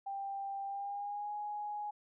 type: tone with pitch glide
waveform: sine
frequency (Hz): 790 to 832.6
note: G5 to G#5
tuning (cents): +13 to +4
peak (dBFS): -37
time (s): 0.06-1.91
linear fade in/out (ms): 10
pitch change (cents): +91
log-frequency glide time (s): 0.65-1.33
effects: none